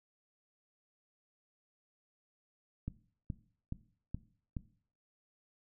click train, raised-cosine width 5 ms, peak -25 dBFS, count 5, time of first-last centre 2.88-4.568 s, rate 2.37 Hz, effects noise-tail reverb RT60 0.5 s tail -17 dB re dry

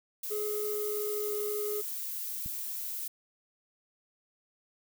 violet noise, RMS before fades -37 dBFS, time 0.23-3.08 s, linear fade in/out 5 ms
triangle tone with pitch glide, 421.7 to 418.5 Hz, G#4 to G#4, +26 to +13 cents, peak -30 dBFS, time 0.3-1.82 s, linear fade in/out 20 ms, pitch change -13 cents, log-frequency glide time 0.45-1.28 s
click, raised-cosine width 5 ms, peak -30 dBFS, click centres 2.461 s
effects none

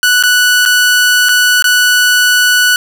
sawtooth tone with dropouts, 1480 Hz, F#6, in tune, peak -3 dBFS, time 0.03-2.76 s, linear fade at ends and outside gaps 1 ms, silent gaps 0.227-0.236 / 0.653-0.659 / 1.287-1.291 / 1.624-1.642 s, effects none

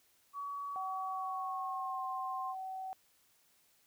sine tone with pitch glide, 1132 to 1056.2 Hz, C#6 to C6, +36 to +16 cents, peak -38 dBFS, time 0.33-2.55 s, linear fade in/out 50 ms, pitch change -120 cents, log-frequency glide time 1.09-2.05 s
sine tone, 758 Hz, F#5, 42 cents sharp, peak -39 dBFS, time 0.76-2.93 s, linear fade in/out 0 ms
effects white hiss -70 dBFS RMS until 3.86 s

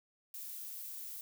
violet noise, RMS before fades -45 dBFS, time 0.34-1.21 s, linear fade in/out 2 ms, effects none

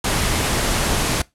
pink low-pass noise, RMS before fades -20 dBFS, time 0.04-1.22 s, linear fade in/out 5 ms, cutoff 12000 Hz, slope 48 dB/octave, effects noise-tail reverb RT60 0.2 s tail -21 dB re dry

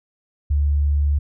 sine tone, 72.4 Hz, D2, 24 cents flat, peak -15 dBFS, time 0.5-1.19 s, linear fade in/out 10 ms, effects none

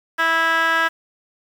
15% pulse tone with band-pass filter, 327.7 Hz, E4, 10 cents flat, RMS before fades -18 dBFS, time 0.18-0.89 s, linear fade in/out 20 ms, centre 1800 Hz, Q 5.1, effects 7-bit

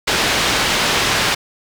white low-pass noise, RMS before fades -17 dBFS, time 0.07-1.35 s, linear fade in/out 10 ms, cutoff 3900 Hz, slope 12 dB/octave, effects none

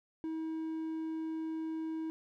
triangle tone, 320 Hz, D#4, 49 cents sharp, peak -33 dBFS, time 0.24-2.1 s, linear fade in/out 0 ms, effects none

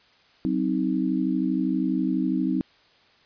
sine chord, C diminished, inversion second, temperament just, 188.37 / 261.6 / 314 Hz, Gb3 / C4 / Eb4, +31 / 0 / +16 cents, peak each -27 / -25 / -26 dBFS, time 0.45-2.61 s, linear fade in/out 0 ms, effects white hiss -58 dBFS RMS until 3.25 s + resampled to 11025 Hz

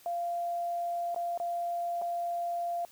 sine tone with dropouts, 692 Hz, F5, 16 cents flat, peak -30 dBFS, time 0.06-2.85 s, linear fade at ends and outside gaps 1 ms, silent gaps 1.146-1.161 / 1.376-1.4 / 2.016-2.02 s, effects white hiss -58 dBFS RMS until 2.91 s

